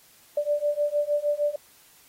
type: beating tone pair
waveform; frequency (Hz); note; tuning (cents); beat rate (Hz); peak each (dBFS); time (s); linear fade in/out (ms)
sine; 584 / 590.5; D5 / D5; -10 / +9; 6.5; -26 / -25; 0.37-1.56; 5
effects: white hiss -56 dBFS RMS until 2.08 s + AAC 48 kbps